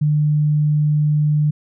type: tone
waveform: sine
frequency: 150 Hz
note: D3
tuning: 37 cents sharp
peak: -13 dBFS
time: 0.01-1.51 s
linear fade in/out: 10 ms
effects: none

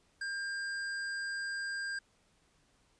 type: tone with hard clipping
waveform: triangle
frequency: 1600 Hz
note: G6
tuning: 35 cents sharp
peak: -37 dBFS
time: 0.21-1.99 s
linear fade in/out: 5 ms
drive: 16 dB
effects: pink hiss -70 dBFS RMS until 2.99 s + resampled to 22050 Hz

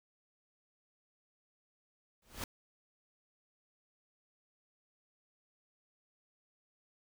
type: noise with exponential growth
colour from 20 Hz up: pink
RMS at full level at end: -36 dBFS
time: 2.22-2.44 s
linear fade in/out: 2 ms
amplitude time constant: 47 ms
effects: none

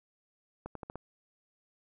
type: accelerating click train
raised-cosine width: 1 ms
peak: -26 dBFS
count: 5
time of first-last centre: 0.66-0.956 s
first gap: 93 ms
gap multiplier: 0.85
effects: none

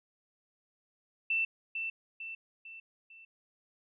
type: tone with echo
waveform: sine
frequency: 2673 Hz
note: E7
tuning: 23 cents sharp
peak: -27 dBFS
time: 1.3-1.45 s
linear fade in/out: 5 ms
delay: 450 ms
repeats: 4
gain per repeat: -6 dB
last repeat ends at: 3.25 s
effects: none

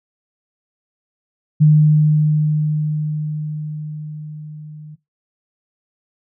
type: tone with level ramp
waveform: sine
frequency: 152.3 Hz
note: D#3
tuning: 37 cents flat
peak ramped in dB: -6 to -33 dBFS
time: 1.6-4.96 s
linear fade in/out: 20 ms
effects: noise-tail reverb RT60 0.2 s tail -18 dB re dry

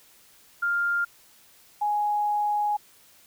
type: tone pair in turn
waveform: sine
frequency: 1400 / 832.4 Hz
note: F6 / G#5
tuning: +4 / +4 cents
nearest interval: major sixth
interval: 900 cents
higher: first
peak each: -22 dBFS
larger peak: neither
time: 0.62-1.05 / 1.81-2.77 s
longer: second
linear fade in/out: 10 ms
effects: white hiss -56 dBFS RMS until 3.26 s

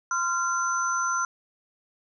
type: tone cluster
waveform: sine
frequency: 1031 / 1380 / 6060 Hz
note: C6 / F6 / F#8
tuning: -26 / -21 / +40 cents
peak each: -30 / -25 / -32 dBFS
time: 0.11-1.25 s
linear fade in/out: 2 ms
effects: none

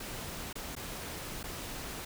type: noise with dropouts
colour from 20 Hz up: pink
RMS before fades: -41 dBFS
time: 0-2.05 s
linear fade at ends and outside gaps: 5 ms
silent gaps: 0.529-0.554 / 0.753-0.764 / 1.431-1.438 s
effects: none

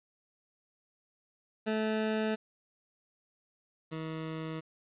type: tone pair in turn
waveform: 20% pulse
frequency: 217.6 / 159.43 Hz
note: A3 / D#3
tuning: -19 / +43 cents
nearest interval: perfect fourth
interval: 538 cents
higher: first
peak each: -24 / -31 dBFS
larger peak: first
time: 1.66-2.36 / 3.91-4.61 s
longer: neither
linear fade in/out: 20 ms
effects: resampled to 8000 Hz + 10-bit

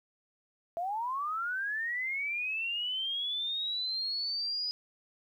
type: linear sweep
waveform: sine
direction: up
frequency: 659.3 to 4978 Hz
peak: -31 dBFS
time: 0.77-4.71 s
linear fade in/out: 0 ms
effects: 11-bit

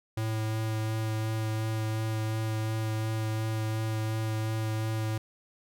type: tone with vibrato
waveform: square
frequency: 110 Hz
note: A2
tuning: in tune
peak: -29 dBFS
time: 0.17-5.18 s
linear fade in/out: 5 ms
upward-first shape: sine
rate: 2.8 Hz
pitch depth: 11 cents each way
effects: none

